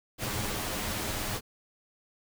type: noise with comb filter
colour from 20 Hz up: pink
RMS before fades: -33 dBFS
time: 0.18-1.41 s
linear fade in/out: 50 ms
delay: 9.6 ms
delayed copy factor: +0.5
effects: none